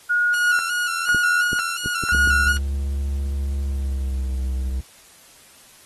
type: tone with tremolo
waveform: sine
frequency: 1442 Hz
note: F#6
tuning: 45 cents flat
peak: -16 dBFS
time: 0.09-2.53 s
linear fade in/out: 20 ms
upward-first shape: square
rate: 1 Hz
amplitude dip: 70%
type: tone with vibrato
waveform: sawtooth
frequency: 1400 Hz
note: F6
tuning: 4 cents sharp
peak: -21 dBFS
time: 0.34-2.57 s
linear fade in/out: 0 ms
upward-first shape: square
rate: 2.8 Hz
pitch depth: 54 cents each way
type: clicks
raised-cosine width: 3 ms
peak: -16 dBFS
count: 6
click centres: 1.147 / 1.531 / 1.86 / 2.037 / 2.148 / 2.275 s
type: tone with pitch glide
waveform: triangle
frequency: 69.3 to 65.03 Hz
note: C#2 to C2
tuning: 0 to -10 cents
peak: -19 dBFS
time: 2.12-4.81 s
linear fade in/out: 5 ms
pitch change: -110 cents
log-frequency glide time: 3.62-4.3 s
effects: white hiss -49 dBFS RMS until 5.85 s + AAC 32 kbps